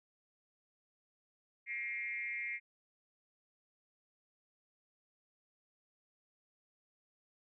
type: tone with frequency modulation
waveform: sine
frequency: 2132 Hz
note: C7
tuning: 32 cents sharp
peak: -37 dBFS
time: 1.66-2.6 s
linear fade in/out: 50 ms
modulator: 221 Hz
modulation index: 0.87
effects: none